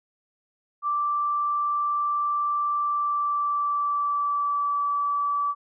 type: tone with pitch glide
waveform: sine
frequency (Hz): 1172 to 1153.2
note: D6 to D6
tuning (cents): -4 to -32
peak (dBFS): -22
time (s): 0.82-5.55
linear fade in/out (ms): 50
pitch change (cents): -28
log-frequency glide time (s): 2.79-4.82
effects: none